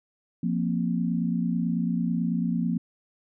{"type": "chord", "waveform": "sine", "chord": "F suspended fourth", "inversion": "none", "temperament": "just", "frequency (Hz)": [174.61, 232.8, 261.9], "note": ["F3", "Bb3", "C4"], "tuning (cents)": [0, -2, 2], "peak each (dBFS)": [-26, -27, -32], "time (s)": [0.43, 2.78], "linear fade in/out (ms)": 5, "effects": []}